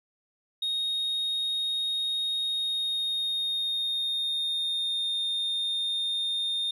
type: tone with pitch glide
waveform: sine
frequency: 3729 to 3652 Hz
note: A#7 to A#7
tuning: 0 to -36 cents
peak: -24 dBFS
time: 0.62-6.71 s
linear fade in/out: 5 ms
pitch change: -36 cents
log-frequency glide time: 2.43-5.18 s
effects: tanh soft clip ceiling -25 dBFS + 11-bit